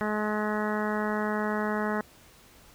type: harmonic tone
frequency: 211.9 Hz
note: G#3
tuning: 35 cents sharp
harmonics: 1 / 2 / 3 / 4 / 5 / 6 / 7 / 8 / 9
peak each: -30 / -33 / -35 / -36 / -37 / -38 / -38 / -39 / -40 dBFS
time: 0.01-2.01 s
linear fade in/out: 0 ms
effects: pink hiss -55 dBFS RMS until 2.74 s